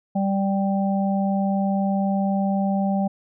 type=harmonic tone; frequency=196 Hz; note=G3; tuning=in tune; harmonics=1 / 3 / 4; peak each=-20 / -29 / -27 dBFS; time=0.15-3.08 s; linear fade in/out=10 ms; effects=none